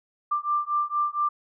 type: beating tone pair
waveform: sine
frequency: 1182 / 1186.3 Hz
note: D6 / D6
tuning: +11 / +17 cents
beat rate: 4.3 Hz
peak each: -26 dBFS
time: 0.31-1.29 s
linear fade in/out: 10 ms
effects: none